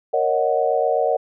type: chord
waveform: sine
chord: D# minor seventh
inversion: second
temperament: equal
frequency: 466.2 / 554.4 / 622.3 / 740 Hz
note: A#4 / C#5 / D#5 / F#5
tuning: 0 / 0 / 0 / 0 cents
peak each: -22 dBFS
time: 0.13-1.17 s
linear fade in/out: 10 ms
effects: none